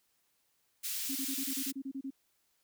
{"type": "high-pass noise", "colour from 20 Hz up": "white", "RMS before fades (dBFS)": -37, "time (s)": [0.83, 1.72], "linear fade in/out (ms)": 20, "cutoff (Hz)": 2800, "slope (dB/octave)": 12}
{"type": "tone bursts", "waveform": "sine", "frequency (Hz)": 270, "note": "C#4", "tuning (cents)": -45, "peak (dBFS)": -36, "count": 11, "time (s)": [1.09, 2.106], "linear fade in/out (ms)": 10, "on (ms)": 66, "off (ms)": 29}
{"effects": ["white hiss -75 dBFS RMS until 2.63 s"]}